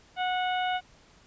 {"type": "harmonic tone", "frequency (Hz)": 733, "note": "F#5", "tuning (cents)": -16, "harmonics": [1, 2, 3, 4, 5], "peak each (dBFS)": [-27, -34, -38, -37, -43], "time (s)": [0.16, 0.81], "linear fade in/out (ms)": 50, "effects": ["pink hiss -58 dBFS RMS until 1.26 s", "resampled to 16000 Hz"]}